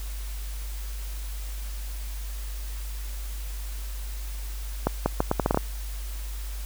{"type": "accelerating click train", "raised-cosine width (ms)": 1, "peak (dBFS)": -7, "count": 9, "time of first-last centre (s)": [4.87, 5.574], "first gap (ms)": 190, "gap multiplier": 0.76, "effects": ["added 50 Hz sine -31 dBFS peak until 6.65 s", "white hiss -44 dBFS RMS until 6.65 s"]}